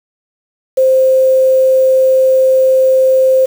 sine tone with quantisation, 523.3 Hz, C5, in tune, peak -6 dBFS, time 0.77-3.46 s, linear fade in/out 10 ms, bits 5, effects none

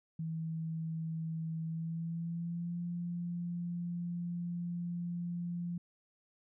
sine tone with pitch glide, 161.8 to 173.41 Hz, E3 to F3, -32 to -12 cents, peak -35 dBFS, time 0.19-5.78 s, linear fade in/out 5 ms, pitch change +120 cents, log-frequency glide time 1.64-2.8 s, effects none

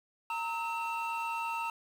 triangle tone cluster, 922 / 1292 / 2697 Hz, A#5 / E6 / E7, -19 / -35 / +39 cents, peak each -32 / -37 / -37 dBFS, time 0.3-1.7 s, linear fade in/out 2 ms, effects tanh soft clip ceiling -23 dBFS + 9-bit

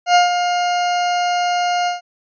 40% pulse tone with ADSR envelope, 709 Hz, F5, 26 cents sharp, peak -7 dBFS, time 0.06-2.01 s, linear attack 90 ms, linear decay 140 ms, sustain -8 dB, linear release 140 ms, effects resampled to 16000 Hz

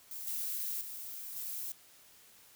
violet noise with level steps, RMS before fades -43 / -37 / -44 / -40 dBFS, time 0.11-1.72 s, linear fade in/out 2 ms, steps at 0.27 / 0.81 / 1.36 s, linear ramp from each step 2 ms, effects white hiss -60 dBFS RMS until 2.55 s

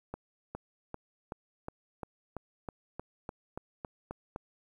accelerating click train, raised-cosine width 1 ms, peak -24 dBFS, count 14, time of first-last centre 0.14-4.361 s, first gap 410 ms, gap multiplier 0.96, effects 10-bit

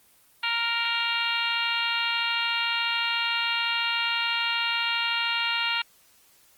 harmonic tone, 466.2 Hz, A#4, in tune, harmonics 2 / 3 / 4 / 5 / 6 / 7 / 8 / 9, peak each -33 / -31 / -35 / -31 / -28 / -35 / -35 / -36 dBFS, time 0.43-5.82 s, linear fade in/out 5 ms, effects white hiss -59 dBFS RMS until 6.57 s + Opus 24 kbps

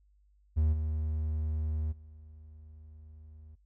triangle tone with level steps, 77.5 Hz, D#2, 6 cents flat, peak -22 / -28 / -47 dBFS, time 0.56-3.56 s, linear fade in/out 20 ms, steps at 0.72 / 1.91 s, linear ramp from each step 20 ms, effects noise-tail reverb RT60 0.1 s tail -20 dB re dry + added 50 Hz sine -62 dBFS peak until 3.65 s

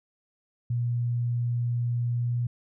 sine tone with pitch glide, 120 to 120.7 Hz, B2 to B2, -49 to -39 cents, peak -24 dBFS, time 0.7-2.47 s, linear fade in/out 5 ms, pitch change +10 cents, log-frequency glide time 2.12-2.35 s, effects none

